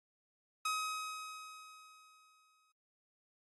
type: tone with exponential decay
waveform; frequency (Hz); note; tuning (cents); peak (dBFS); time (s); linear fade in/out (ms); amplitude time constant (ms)
sawtooth; 1267; D#6; +31; -29; 0.65-2.72; 5; 450
effects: AAC 32 kbps